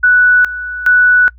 sine tone with tremolo, 1480 Hz, F#6, in tune, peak -5 dBFS, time 0.03-1.3 s, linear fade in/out 10 ms, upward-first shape square, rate 1.2 Hz, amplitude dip 80%, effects noise-tail reverb RT60 0.1 s tail -26 dB re dry + added 60 Hz sine -37 dBFS peak until 1.38 s

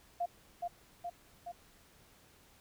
sine tone with echo, 698.5 Hz, F5, in tune, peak -31 dBFS, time 0.2-0.26 s, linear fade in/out 10 ms, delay 420 ms, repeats 3, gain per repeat -3 dB, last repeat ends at 1.52 s, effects pink hiss -63 dBFS RMS until 2.6 s

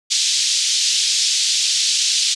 pink band-pass noise, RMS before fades -18 dBFS, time 0.1-2.35 s, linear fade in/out 20 ms, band 3500 to 7000 Hz, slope 24 dB/octave, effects resampled to 24000 Hz

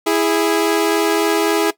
sawtooth tone pair together, 329.6 / 413.3 Hz, E4 / G#4, 0 / -8 cents, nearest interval major third, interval 392 cents, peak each -13 dBFS, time 0.06-1.71 s, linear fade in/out 10 ms, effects noise-tail reverb RT60 0.1 s tail -17 dB re dry

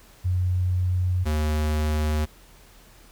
sine / square tone pair in turn, 90.8 / 76.35 Hz, F#2 / D#2, -32 / -32 cents, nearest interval minor third, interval 300 cents, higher first, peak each -20 / -22 dBFS, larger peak first, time 0.24-1.25 / 1.25-2.26 s, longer neither, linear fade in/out 20 ms, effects added 41 Hz sine -52 dBFS peak until 3.11 s + pink hiss -53 dBFS RMS until 3.11 s

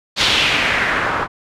white noise with low-pass filter sweep, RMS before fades -17 dBFS, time 0.16-1.28 s, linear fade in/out 50 ms, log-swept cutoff 4000 to 1200 Hz, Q 2.2, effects none

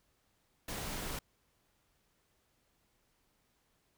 pink noise, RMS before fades -40 dBFS, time 0.68-1.19 s, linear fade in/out 5 ms, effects pink hiss -75 dBFS RMS until 3.97 s

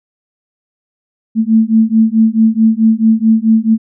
sine beating tone pair, 220 / 224.6 Hz, A3 / A3, 0 / +36 cents, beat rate 4.6 Hz, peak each -10 dBFS, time 1.35-3.78 s, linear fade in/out 50 ms, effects none

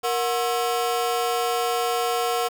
30% pulse ring-modulated tone, 600 Hz, D5, 37 cents sharp, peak -16 dBFS, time 0.03-2.49 s, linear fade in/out 20 ms, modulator 130 Hz, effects 7-bit

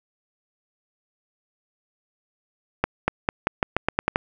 accelerating click train, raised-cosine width 0.5 ms, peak -4 dBFS, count 10, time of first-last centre 2.84-4.159 s, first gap 240 ms, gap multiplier 0.87, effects none

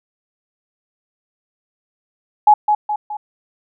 sine tone with echo, 842 Hz, G#5, 24 cents sharp, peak -5 dBFS, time 2.47-2.54 s, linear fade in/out 5 ms, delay 210 ms, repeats 3, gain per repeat -6 dB, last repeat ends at 3.17 s, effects none

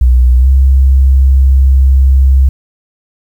sine tone with pitch glide, 62.1 to 66.56 Hz, B1 to C2, +10 to +30 cents, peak -3 dBFS, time 0.01-2.49 s, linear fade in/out 5 ms, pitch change +120 cents, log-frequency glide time 0.38-0.48 s, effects 7-bit

